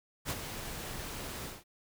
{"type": "noise with ADSR envelope", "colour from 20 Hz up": "pink", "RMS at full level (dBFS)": -33, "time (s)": [0.25, 1.64], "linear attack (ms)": 52, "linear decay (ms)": 38, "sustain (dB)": -8, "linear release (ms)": 190, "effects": []}